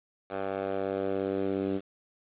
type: tone with band-pass filter sweep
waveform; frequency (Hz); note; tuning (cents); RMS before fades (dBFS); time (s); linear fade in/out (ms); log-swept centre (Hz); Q
10% pulse; 97.1; G2; -16; -31; 0.29-1.81; 50; 820 to 300; 1.5
effects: resampled to 8000 Hz + 8-bit